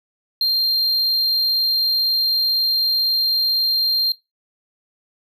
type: tone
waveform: triangle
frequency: 4186 Hz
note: C8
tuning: in tune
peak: -14 dBFS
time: 0.41-4.12 s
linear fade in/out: 2 ms
effects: noise-tail reverb RT60 0.2 s tail -18 dB re dry